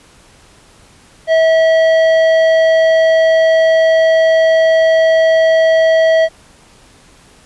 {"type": "tone with tanh clipping", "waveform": "triangle", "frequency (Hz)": 647, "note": "E5", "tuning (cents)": -32, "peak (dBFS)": -9, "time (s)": [1.27, 6.29], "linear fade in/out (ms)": 50, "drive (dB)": 15, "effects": ["pink hiss -45 dBFS RMS until 7.45 s", "resampled to 24000 Hz"]}